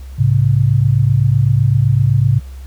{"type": "tone pair together", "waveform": "sine", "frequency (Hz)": [107.15, 135], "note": ["A2", "C#3"], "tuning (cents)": [-45, -45], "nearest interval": "major third", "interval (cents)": 400, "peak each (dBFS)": -12, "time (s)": [0.18, 2.4], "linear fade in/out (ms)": 20, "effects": ["added 66 Hz sine -28 dBFS peak until 2.66 s", "pink hiss -47 dBFS RMS until 2.66 s"]}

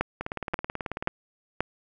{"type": "two click trains", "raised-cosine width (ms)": 0.5, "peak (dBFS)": [-9, -16], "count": [4, 17], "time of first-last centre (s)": [[0.01, 1.606], [0.21, 1.08]], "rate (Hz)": [1.88, 18.4], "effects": []}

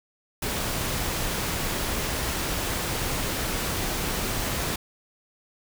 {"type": "noise", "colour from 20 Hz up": "pink", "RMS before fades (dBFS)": -28, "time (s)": [0.42, 4.76], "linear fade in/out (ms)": 5, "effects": []}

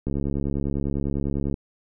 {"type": "click train", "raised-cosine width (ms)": 3, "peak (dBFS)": -14, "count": 104, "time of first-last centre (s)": [0.07, 1.541], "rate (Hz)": 70, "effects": []}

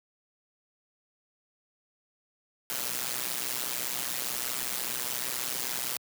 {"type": "noise with amplitude modulation", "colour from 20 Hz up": "white", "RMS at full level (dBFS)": -29, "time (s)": [2.7, 5.97], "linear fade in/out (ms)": 0, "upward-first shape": "sine", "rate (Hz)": 125, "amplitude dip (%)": 90, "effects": ["high-pass 100 Hz 12 dB/octave"]}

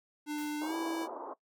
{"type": "tone with pitch glide", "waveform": "square", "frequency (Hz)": [298.3, 329.1], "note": ["D4", "E4"], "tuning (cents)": [27, -3], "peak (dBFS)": -34, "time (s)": [0.26, 1.08], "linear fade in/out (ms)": 50, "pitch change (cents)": 170, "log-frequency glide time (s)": [0.59, 0.75]}
{"type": "noise with exponential decay", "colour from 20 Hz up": "white", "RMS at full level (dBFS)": -49, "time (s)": [0.38, 0.98], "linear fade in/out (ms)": 2, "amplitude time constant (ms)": 130}
{"type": "band-pass noise", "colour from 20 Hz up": "white", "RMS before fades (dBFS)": -42, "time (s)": [0.61, 1.34], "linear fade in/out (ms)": 10, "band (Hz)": [280, 1100], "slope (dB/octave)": 48}
{"effects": ["noise-tail reverb RT60 0.1 s tail -18 dB re dry"]}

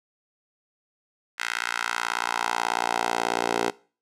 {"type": "tone with high-pass filter sweep", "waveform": "10% pulse", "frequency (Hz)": 58.27, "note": "A#1", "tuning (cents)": 0, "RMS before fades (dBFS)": -27, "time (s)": [1.38, 3.71], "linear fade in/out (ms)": 20, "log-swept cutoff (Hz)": [1700, 480], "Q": 1.9, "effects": ["noise-tail reverb RT60 0.4 s tail -22 dB re dry", "low-pass 9000 Hz 12 dB/octave"]}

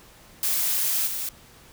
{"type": "noise with level steps", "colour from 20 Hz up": "blue", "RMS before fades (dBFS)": [-24, -30], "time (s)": [0.43, 1.29], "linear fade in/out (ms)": 2, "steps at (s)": 1.06, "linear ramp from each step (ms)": 20, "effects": ["pink hiss -51 dBFS RMS until 1.72 s"]}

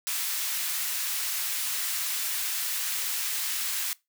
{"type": "high-pass noise", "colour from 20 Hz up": "white", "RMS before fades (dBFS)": -30, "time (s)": [0.07, 3.93], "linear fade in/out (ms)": 0, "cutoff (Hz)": 1400, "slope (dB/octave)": 12, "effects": ["noise-tail reverb RT60 0.2 s tail -21 dB re dry"]}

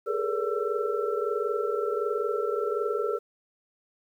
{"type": "tone cluster", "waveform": "sine", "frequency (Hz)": [408.9, 430.3, 474.2, 569, 1337], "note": ["G#4", "A4", "A#4", "C#5", "E6"], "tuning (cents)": [-27, -39, 30, 45, 24], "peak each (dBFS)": [-31, -30, -31, -36, -34], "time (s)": [0.06, 3.19], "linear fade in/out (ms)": 20, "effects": ["10-bit"]}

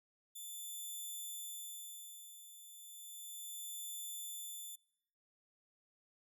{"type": "tone with tremolo", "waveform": "5% pulse", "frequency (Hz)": 3520, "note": "A7", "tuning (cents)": 0, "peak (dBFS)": -35, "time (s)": [0.35, 4.76], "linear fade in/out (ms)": 10, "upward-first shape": "sine", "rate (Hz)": 0.34, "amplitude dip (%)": 70, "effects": ["noise-tail reverb RT60 0.8 s tail -26 dB re dry"]}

